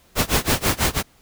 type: noise with tremolo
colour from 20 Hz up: pink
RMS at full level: -17 dBFS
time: 0.15-1.03 s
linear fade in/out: 50 ms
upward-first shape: sine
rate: 6.1 Hz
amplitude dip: 95%
effects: pink hiss -56 dBFS RMS until 1.21 s